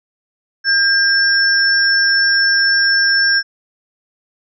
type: tone pair together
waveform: sine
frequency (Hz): 1604 / 5398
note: G6 / E8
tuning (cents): +39 / +40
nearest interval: octave + major sixth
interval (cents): 2101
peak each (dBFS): -12 / -15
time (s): 0.64-3.43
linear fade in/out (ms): 50
effects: none